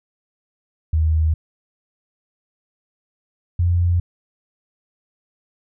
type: tone pair in turn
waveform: sine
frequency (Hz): 79 / 87.28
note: D#2 / F2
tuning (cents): +27 / -1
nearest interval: major second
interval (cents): 172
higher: second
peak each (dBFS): -14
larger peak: neither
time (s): 0.93-1.34 / 3.59-4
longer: neither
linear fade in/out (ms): 5
effects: none